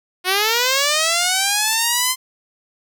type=linear sweep; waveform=5% pulse; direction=up; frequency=357.7 to 1041 Hz; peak=-4 dBFS; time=0.24-2.16 s; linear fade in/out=50 ms; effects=none